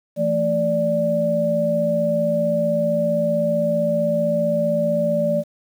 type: tone cluster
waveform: sine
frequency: 169.1 / 224.6 / 586 Hz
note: E3 / A3 / D5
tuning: +44 / +36 / -4 cents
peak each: -25 / -25 / -18 dBFS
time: 0.16-5.44 s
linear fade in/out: 50 ms
effects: 8-bit